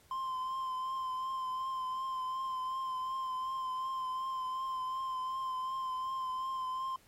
triangle tone with vibrato, 1041 Hz, C6, 9 cents flat, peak -32 dBFS, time 0.11-6.96 s, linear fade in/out 2 ms, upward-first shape triangle, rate 2.7 Hz, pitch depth 29 cents each way, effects pink hiss -64 dBFS RMS until 7.07 s + MP3 64 kbps

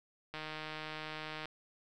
click train, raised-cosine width 0.3 ms, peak -26 dBFS, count 174, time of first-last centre 0.34-1.456 s, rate 155 Hz, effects none

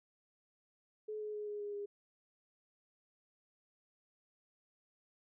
sine tone with pitch steps, 427.9 / 423.7 / 419.6 / 415.5 / 411.4 / 407.4 Hz, A4 / G#4 / G#4 / G#4 / G#4 / G#4, -48 / +35 / +18 / +1 / -16 / -33 cents, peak -39 dBFS, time 1.08-1.86 s, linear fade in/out 10 ms, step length 130 ms, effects none

